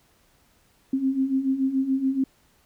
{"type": "beating tone pair", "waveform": "sine", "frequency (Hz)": [261.6, 268.6], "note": ["C4", "C4"], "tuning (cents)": [0, 46], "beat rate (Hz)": 7, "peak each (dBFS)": [-27, -22], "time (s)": [0.93, 2.24], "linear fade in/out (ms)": 5, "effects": ["pink hiss -62 dBFS RMS until 2.65 s"]}